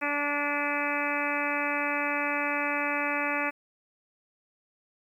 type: harmonic tone with a mistuned harmonic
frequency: 290 Hz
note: D4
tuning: 22 cents flat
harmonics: 1 / 2 / 3 / 4 / 5 / 6 / 7 / 8 / 9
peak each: -35 / -35 / -35 / -35 / -35 / -35 / -35 / -35 / -35 dBFS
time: 0.01-3.51 s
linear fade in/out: 20 ms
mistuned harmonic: 9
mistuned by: -22 cents
effects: 10-bit